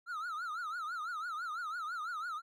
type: tone with vibrato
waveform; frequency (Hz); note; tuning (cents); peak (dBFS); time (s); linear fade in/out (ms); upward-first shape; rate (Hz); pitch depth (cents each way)
triangle; 1330; E6; +15; -35; 0.06-2.42; 50; triangle; 6; 190
effects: none